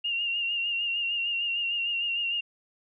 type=tone with vibrato; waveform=sine; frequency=2794 Hz; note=F7; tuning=in tune; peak=-26 dBFS; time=0.04-2.41 s; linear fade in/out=10 ms; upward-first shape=sine; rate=6.6 Hz; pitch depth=39 cents each way; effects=none